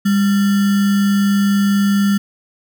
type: tone with sample-and-hold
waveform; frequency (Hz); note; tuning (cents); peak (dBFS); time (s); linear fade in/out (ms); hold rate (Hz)
sine; 200.5; G3; +39; -11; 0.05-2.18; 10; 1575
effects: none